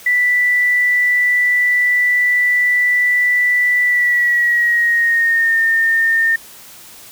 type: tone with pitch glide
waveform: sine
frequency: 1973 to 1819.7 Hz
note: B6 to A#6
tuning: -2 to -42 cents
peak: -11 dBFS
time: 0.06-6.36 s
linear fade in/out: 5 ms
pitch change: -140 cents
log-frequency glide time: 3.84-5.59 s
effects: white hiss -39 dBFS RMS until 7.11 s